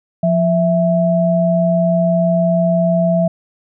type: tone pair together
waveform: sine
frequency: 174.61 / 659.2 Hz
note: F3 / E5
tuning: 0 / 0 cents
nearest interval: octave + major seventh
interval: 2300 cents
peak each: -14 dBFS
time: 0.23-3.28 s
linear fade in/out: 5 ms
effects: none